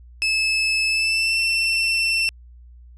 30% pulse tone with pitch glide, 2608 to 2691 Hz, E7 to E7, -19 to +35 cents, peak -15 dBFS, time 0.22-2.29 s, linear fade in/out 0 ms, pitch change +54 cents, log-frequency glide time 0.87-1.4 s, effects added 60 Hz sine -42 dBFS peak until 2.97 s + resampled to 24000 Hz

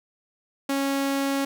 sawtooth tone, 275.5 Hz, C#4, 11 cents flat, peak -19 dBFS, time 0.69-1.45 s, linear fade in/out 5 ms, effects 10-bit

